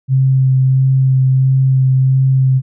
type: tone with vibrato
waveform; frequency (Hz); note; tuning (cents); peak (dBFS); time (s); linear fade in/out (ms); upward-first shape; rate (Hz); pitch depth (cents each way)
sine; 132; C3; +16; -8; 0.08-2.62; 50; sine; 1.5; 12
effects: none